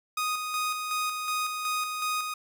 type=tone with tremolo; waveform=sawtooth; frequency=1244.5 Hz; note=D#6; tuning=in tune; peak=-23 dBFS; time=0.17-2.34 s; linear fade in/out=5 ms; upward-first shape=square; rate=2.7 Hz; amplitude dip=40%; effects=none